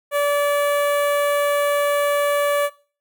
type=tone with notch filter; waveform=sawtooth; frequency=577 Hz; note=D5; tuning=31 cents flat; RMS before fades=-19 dBFS; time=0.11-2.7 s; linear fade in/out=50 ms; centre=5000 Hz; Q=0.67; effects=noise-tail reverb RT60 0.4 s tail -20 dB re dry